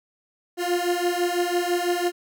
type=beating tone pair; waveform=30% pulse; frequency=349.2 / 355.2 Hz; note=F4 / F4; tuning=0 / +29 cents; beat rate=6 Hz; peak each=-22 dBFS; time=0.57-2.12 s; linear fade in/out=50 ms; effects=none